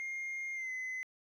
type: tone with pitch glide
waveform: sine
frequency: 2124 to 2035 Hz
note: C7 to C7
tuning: +25 to -49 cents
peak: -34 dBFS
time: 0-1.03 s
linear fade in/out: 0 ms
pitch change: -74 cents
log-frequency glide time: 0.54-0.71 s
effects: tanh soft clip ceiling -36 dBFS + 12-bit